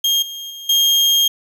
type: tone with level steps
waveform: 35% pulse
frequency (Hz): 3227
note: G7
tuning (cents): +50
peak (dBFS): -12 / -26 / -29 / -10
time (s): 0.04-1.28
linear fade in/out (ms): 5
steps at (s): 0.22 / 0.5 / 0.69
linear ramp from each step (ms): 5
effects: none